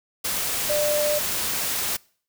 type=tone in noise; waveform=sine; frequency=595 Hz; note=D5; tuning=22 cents sharp; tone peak=-21 dBFS; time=0.69-1.19 s; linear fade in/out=10 ms; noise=white; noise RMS=-26 dBFS; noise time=0.24-1.97 s; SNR=+2 dB; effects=noise-tail reverb RT60 0.5 s tail -25 dB re dry